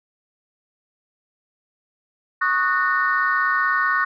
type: chord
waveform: sine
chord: D# minor seventh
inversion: third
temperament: equal with one note detuned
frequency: 1108.7 / 1244.5 / 1480 / 1829.4 Hz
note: C#6 / D#6 / F#6 / A#6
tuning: 0 / 0 / 0 / -33 cents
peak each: -22 / -25 / -21 / -22 dBFS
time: 2.41-4.05 s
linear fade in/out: 10 ms
effects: tanh soft clip ceiling -8 dBFS